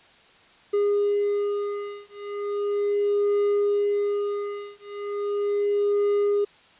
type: beating tone pair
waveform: triangle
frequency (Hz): 408.5 / 408.87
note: G#4 / G#4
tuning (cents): -29 / -27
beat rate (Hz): 0.37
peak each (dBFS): -23 / -23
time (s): 0.73-6.45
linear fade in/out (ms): 10
effects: white hiss -54 dBFS RMS until 6.79 s + resampled to 8000 Hz